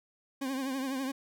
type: tone with vibrato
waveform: 40% pulse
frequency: 266.3 Hz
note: C4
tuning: 31 cents sharp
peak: -31 dBFS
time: 0.41-1.12 s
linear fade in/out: 10 ms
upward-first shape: triangle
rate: 12 Hz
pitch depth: 82 cents each way
effects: none